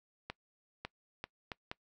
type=accelerating click train; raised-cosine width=0.3 ms; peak=-23 dBFS; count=5; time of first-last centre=0.3-1.715 s; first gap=550 ms; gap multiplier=0.71; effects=noise-tail reverb RT60 0.1 s tail -23 dB re dry